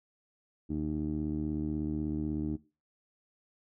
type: tone with low-pass filter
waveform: 15% pulse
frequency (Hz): 76.3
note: D#2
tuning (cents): -33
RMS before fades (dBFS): -33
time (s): 0.69-2.57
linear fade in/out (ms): 20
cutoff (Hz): 310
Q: 3.3
effects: noise-tail reverb RT60 0.3 s tail -19 dB re dry